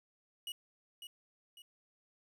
45% pulse tone with echo, 2902 Hz, F#7, 34 cents flat, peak -39 dBFS, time 0.47-0.52 s, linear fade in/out 2 ms, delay 550 ms, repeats 2, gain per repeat -7 dB, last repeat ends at 1.62 s, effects none

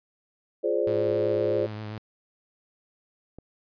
sine chord, D half-diminished seventh, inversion first, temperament equal with one note detuned, 349.2 / 419.4 / 523.3 / 587.3 Hz, F4 / Ab4 / C5 / D5, 0 / +17 / 0 / 0 cents, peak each -29 / -27 / -27 / -29 dBFS, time 0.63-1.67 s, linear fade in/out 20 ms
sawtooth tone with vibrato, 107 Hz, A2, 48 cents flat, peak -30 dBFS, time 0.87-1.98 s, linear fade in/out 0 ms, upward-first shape triangle, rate 7.7 Hz, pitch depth 36 cents each way
click, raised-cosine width 2 ms, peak -29 dBFS, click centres 3.386 s
effects resampled to 11025 Hz

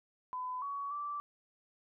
sine tone with pitch steps, 1007 / 1125 / 1166 Hz, B5 / C#6 / D6, +33 / +25 / -13 cents, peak -36 dBFS, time 0.33-1.2 s, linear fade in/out 0 ms, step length 290 ms, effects none

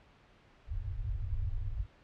pink low-pass noise, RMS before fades -35 dBFS, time 0.67-1.87 s, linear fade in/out 50 ms, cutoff 110 Hz, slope 96 dB/octave, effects pink hiss -62 dBFS RMS until 2.03 s + low-pass 3000 Hz 12 dB/octave

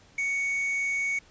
triangle tone with quantisation, 2229 Hz, C#7, 9 cents sharp, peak -24 dBFS, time 0.18-1.19 s, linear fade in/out 5 ms, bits 7, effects pink hiss -57 dBFS RMS until 1.3 s + resampled to 16000 Hz

